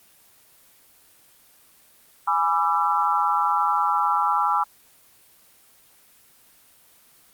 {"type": "chord", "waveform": "sine", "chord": "E dominant seventh", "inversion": "first", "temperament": "equal with one note detuned", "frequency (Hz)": [830.6, 987.8, 1174.7, 1344.7], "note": ["G#5", "B5", "D6", "E6"], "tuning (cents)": [0, 0, 0, 34], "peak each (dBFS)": -24, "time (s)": [2.27, 4.64], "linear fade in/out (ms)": 10, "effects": ["white hiss -55 dBFS RMS until 7.33 s", "Opus 24 kbps"]}